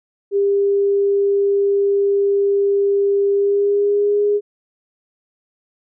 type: tone with pitch glide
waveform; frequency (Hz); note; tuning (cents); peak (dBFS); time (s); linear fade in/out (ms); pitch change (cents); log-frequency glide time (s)
sine; 400 to 412; G4 to G#4; +35 to -14; -13; 0.31-4.41; 50; +51; 3.33-4.22
effects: none